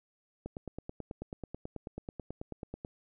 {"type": "click train", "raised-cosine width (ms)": 2, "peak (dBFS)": -26, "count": 23, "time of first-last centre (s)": [0.46, 2.849], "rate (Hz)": 9.21, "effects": []}